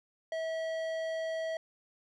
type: tone with low-pass filter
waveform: square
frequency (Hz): 647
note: E5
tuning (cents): -32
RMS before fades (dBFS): -35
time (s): 0.32-1.57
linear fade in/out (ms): 2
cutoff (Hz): 4000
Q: 0.5
effects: none